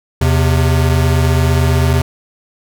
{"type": "tone pair together", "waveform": "square", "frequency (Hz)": [81.2, 130.21], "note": ["E2", "C3"], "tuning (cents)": [-26, -8], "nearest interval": "minor sixth", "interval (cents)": 818, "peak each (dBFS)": [-13, -14], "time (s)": [0.21, 2.02], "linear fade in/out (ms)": 5, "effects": []}